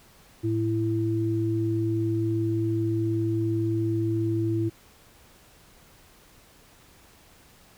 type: tone pair together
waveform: sine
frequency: 110 / 332.7 Hz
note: A2 / E4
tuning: 0 / +16 cents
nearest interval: octave + perfect fifth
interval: 1916 cents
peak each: -26 / -25 dBFS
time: 0.43-4.7 s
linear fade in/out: 20 ms
effects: pink hiss -55 dBFS RMS until 7.77 s